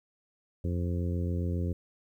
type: harmonic tone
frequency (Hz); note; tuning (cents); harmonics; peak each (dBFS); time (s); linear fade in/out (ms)
87.31; F2; 0; 1 / 2 / 3 / 4 / 5 / 6; -29 / -35 / -39 / -41 / -43 / -45; 0.64-1.73; 5
effects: 11-bit